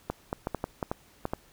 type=clicks; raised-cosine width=1 ms; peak=-15 dBFS; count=9; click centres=0.1 / 0.329 / 0.471 / 0.547 / 0.641 / 0.828 / 0.915 / 1.254 / 1.335 s; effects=pink hiss -59 dBFS RMS until 1.52 s